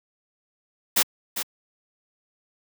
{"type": "noise with echo", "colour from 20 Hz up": "white", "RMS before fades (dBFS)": -19, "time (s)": [0.96, 1.03], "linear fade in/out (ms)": 10, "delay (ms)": 400, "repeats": 1, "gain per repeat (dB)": -9, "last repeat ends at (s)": 1.43, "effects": ["high-pass 150 Hz 12 dB/octave"]}